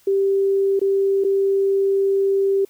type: tone with dropouts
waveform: sine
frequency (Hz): 392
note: G4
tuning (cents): 0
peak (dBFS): -15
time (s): 0.07-2.65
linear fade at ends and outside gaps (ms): 5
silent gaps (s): 0.794-0.814 / 1.24-1.246
effects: white hiss -56 dBFS RMS until 2.69 s